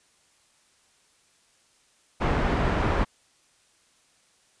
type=low-pass noise; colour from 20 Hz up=pink; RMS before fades=-24 dBFS; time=2.2-3.05 s; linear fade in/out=20 ms; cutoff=1700 Hz; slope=12 dB/octave; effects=white hiss -63 dBFS RMS until 4.6 s + resampled to 22050 Hz